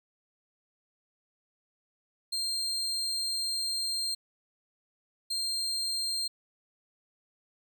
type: tone bursts at uneven times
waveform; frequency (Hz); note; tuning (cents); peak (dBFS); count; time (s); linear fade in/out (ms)
35% pulse; 4186; C8; 0; -28; 2; 2.32-4.15 / 5.3-6.28; 10
effects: none